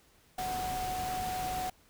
sine tone in noise, 740 Hz, F#5, in tune, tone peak -33 dBFS, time 0.38-1.7 s, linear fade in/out 5 ms, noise pink, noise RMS -40 dBFS, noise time 0.38-1.7 s, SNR +4 dB, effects pink hiss -64 dBFS RMS until 1.89 s

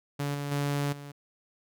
sawtooth tone with level steps, 143.1 Hz, D3, 45 cents flat, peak -25 / -28 / -23 / -37 dBFS, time 0.19-1.12 s, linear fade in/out 10 ms, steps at 0.34 / 0.51 / 0.92 s, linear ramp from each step 10 ms, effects none

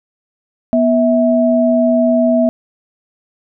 sine tone pair together, 243.8 / 651 Hz, B3 / E5, -22 / -22 cents, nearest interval octave + perfect fourth, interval 1700 cents, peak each -12 dBFS, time 0.73-2.49 s, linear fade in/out 0 ms, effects none

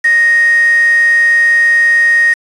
sine tone with quantisation, 1864.7 Hz, A#6, in tune, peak -6 dBFS, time 0.04-2.34 s, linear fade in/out 10 ms, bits 4, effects resampled to 24000 Hz

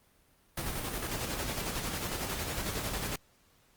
pink noise with tremolo, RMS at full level -34 dBFS, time 0.57-3.16 s, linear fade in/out 5 ms, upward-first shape square, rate 11 Hz, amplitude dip 35%, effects pink hiss -66 dBFS RMS until 3.76 s + Opus 32 kbps

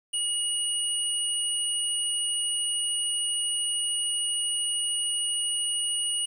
sine tone pair together, 2891 / 9178 Hz, F#7 / D9, -41 / -41 cents, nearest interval octave + minor sixth, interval 2000 cents, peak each -28 dBFS, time 0.13-6.26 s, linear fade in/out 10 ms, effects 9-bit

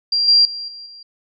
sine tone with level steps, 4753 Hz, D8, 20 cents sharp, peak -14 / -8 / -25 / -32 / -36 dBFS, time 0.12-1.03 s, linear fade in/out 5 ms, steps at 0.28 / 0.45 / 0.68 / 0.86 s, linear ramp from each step 2 ms, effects MP3 64 kbps

